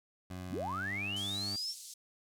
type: tone with pitch glide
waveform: 20% pulse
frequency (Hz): 91.4 to 99.67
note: F#2 to G2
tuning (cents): -21 to +29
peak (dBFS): -36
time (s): 0.3-1.56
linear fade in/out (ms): 5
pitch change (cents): +150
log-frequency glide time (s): 0.65-0.95
type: linear sweep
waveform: sine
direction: up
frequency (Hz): 65.41 to 5588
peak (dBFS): -35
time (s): 0.49-1.75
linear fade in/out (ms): 50
type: band-pass noise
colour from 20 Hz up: white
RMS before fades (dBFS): -49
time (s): 1.16-1.94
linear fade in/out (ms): 5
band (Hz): 4200 to 9600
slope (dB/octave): 24
effects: none